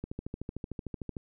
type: click train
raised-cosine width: 3 ms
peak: -23 dBFS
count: 16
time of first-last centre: 0.04-1.168 s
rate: 13.3 Hz
effects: none